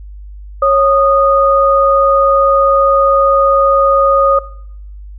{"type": "tone pair together", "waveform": "sine", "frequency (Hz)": [550, 1234.7], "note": ["C#5", "D#6"], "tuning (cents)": [-14, -14], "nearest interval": "octave + major second", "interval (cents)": 1400, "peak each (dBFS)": -10, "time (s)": [0.62, 4.39], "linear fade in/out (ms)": 5, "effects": ["noise-tail reverb RT60 0.7 s tail -19 dB re dry", "added 50 Hz sine -28 dBFS peak until 5.18 s"]}